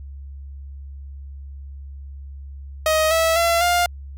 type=tone with pitch steps; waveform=sawtooth; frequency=628 / 652 / 677 / 702.9 Hz; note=D#5 / E5 / E5 / F5; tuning=+16 / -19 / +46 / +11 cents; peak=-12 dBFS; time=2.86-3.86 s; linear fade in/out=2 ms; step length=250 ms; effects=added 69 Hz sine -33 dBFS peak until 4.17 s